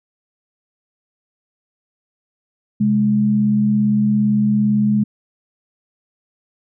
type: tone pair together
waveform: sine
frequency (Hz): 132.17 / 209.8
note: C3 / G#3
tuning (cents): +18 / +18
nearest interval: minor sixth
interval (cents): 800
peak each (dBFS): -22 / -13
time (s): 2.8-5.04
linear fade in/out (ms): 10
effects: none